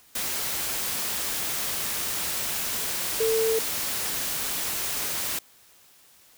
sine tone in noise, 446.5 Hz, A4, 25 cents sharp, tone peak -21 dBFS, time 3.2-3.59 s, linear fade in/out 5 ms, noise white, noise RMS -29 dBFS, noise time 0.15-5.39 s, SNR +5 dB, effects white hiss -56 dBFS RMS until 6.37 s

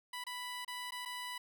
15% pulse tone with dropouts, 989 Hz, B5, 2 cents sharp, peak -34 dBFS, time 0.13-1.38 s, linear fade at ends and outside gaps 5 ms, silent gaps 0.24-0.266 / 0.648-0.678 / 0.908-0.92 / 1.052-1.057 s, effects none

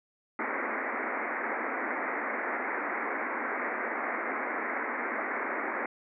white band-pass noise, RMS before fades -33 dBFS, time 0.39-5.86 s, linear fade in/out 2 ms, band 220 to 2200 Hz, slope 96 dB/octave, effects none

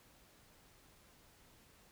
silence, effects pink hiss -65 dBFS RMS until 1.91 s

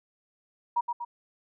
sine tone with echo, 953 Hz, A#5, 38 cents sharp, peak -22 dBFS, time 0.76-0.81 s, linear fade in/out 10 ms, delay 120 ms, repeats 2, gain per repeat -5 dB, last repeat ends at 1.05 s, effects none

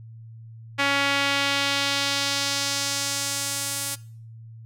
sawtooth tone with band-pass filter sweep, 280 Hz, C#4, 18 cents sharp, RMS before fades -25 dBFS, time 0.78-3.96 s, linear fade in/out 20 ms, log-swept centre 2200 to 10000 Hz, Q 1.2, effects noise-tail reverb RT60 0.5 s tail -20 dB re dry + added 113 Hz sine -40 dBFS peak until 4.65 s

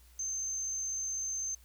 sine tone, 6272 Hz, G8, in tune, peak -33 dBFS, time 0.19-1.55 s, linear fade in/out 5 ms, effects added 60 Hz sine -57 dBFS peak until 1.64 s + white hiss -64 dBFS RMS until 1.64 s

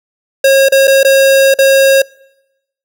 square tone with dropouts, 542 Hz, C#5, 39 cents flat, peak -5 dBFS, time 0.44-2.02 s, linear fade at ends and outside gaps 5 ms, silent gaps 0.687-0.721 / 0.873-0.877 / 1.032-1.047 / 1.541-1.587 s, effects noise-tail reverb RT60 0.9 s tail -25 dB re dry

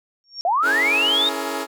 sine tone with exponential growth, 5530 Hz, F8, 18 cents flat, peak -24 dBFS, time 0.24-0.41 s, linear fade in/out 0 ms, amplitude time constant 36 ms
sine linear sweep, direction up, 650 to 3756 Hz, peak -16 dBFS, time 0.45-1.29 s, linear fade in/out 2 ms
15% pulse chord, A# half-diminished seventh, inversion first, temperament equal with one note detuned, 277.2 / 329.6 / 421.6 / 466.2 Hz, C#4 / E4 / G#4 / A#4, 0 / 0 / +26 / 0 cents, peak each -23 / -24 / -22 / -26 dBFS, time 0.62-1.67 s, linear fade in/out 50 ms
effects none

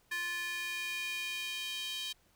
square tone with high-pass filter sweep, 348.7 Hz, F4, 3 cents flat, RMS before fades -38 dBFS, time 0.11-2.13 s, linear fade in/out 10 ms, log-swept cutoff 1800 to 3300 Hz, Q 3.6, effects pink hiss -69 dBFS RMS until 2.35 s

